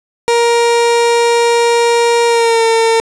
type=tone with pitch glide; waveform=30% pulse; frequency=470.2 to 453.7 Hz; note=A#4 to A#4; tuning=+15 to -47 cents; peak=-6 dBFS; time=0.28-3 s; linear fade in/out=0 ms; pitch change=-62 cents; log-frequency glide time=2.27-2.64 s; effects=resampled to 22050 Hz + 8-bit